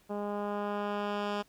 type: tone with low-pass filter sweep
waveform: 10% pulse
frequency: 205.3 Hz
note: G#3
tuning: 20 cents flat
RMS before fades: -34 dBFS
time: 0.09-1.43 s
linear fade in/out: 20 ms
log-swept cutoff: 720 to 4500 Hz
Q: 0.75
effects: pink hiss -65 dBFS RMS until 1.48 s